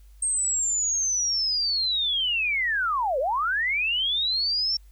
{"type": "linear two-way sweep", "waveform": "sine", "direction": "down then up", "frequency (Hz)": [8500, 493.9, 5500], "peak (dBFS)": -22, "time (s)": [0.22, 4.77], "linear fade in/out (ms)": 5, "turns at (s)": 3.19, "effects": ["added 50 Hz sine -47 dBFS peak until 4.91 s", "white hiss -65 dBFS RMS until 4.91 s"]}